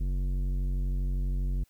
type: tone with tanh clipping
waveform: sine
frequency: 46.25 Hz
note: F#1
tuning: in tune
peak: -28 dBFS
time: 0-1.64 s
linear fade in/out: 10 ms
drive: 12 dB
effects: white hiss -68 dBFS RMS until 1.69 s